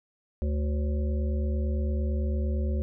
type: harmonic tone with a mistuned harmonic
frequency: 73.42 Hz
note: D2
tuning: in tune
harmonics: 1 / 3 / 5 / 7 / 8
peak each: -25 / -35 / -39 / -42 / -43 dBFS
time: 0.42-2.82 s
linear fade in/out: 0 ms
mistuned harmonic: 8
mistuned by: -74 cents
effects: none